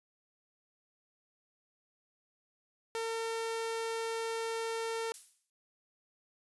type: tone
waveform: sawtooth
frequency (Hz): 453.8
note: A#4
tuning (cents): -47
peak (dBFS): -30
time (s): 2.95-5.12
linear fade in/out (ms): 0
type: noise with exponential decay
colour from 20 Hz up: violet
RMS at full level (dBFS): -40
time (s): 5.14-5.5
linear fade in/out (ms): 2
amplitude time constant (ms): 77
effects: resampled to 24000 Hz